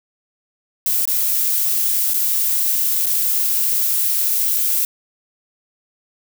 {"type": "noise with dropouts", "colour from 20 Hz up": "violet", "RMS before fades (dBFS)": -18, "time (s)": [0.86, 4.85], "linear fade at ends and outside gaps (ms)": 2, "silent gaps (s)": [[1.054, 1.075], [2.137, 2.141], [3.06, 3.065]], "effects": []}